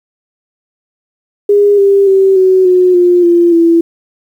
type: tone with pitch steps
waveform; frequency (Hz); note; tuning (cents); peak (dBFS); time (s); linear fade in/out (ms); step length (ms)
sine; 408.1 / 396.7 / 385.6 / 374.9 / 364.4 / 354.2 / 344.4 / 334.8; G#4 / G4 / G4 / F#4 / F#4 / F4 / F4 / E4; -30 / +21 / -28 / +23 / -26 / +24 / -24 / +27; -4; 1.49-3.81; 5; 290
effects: 7-bit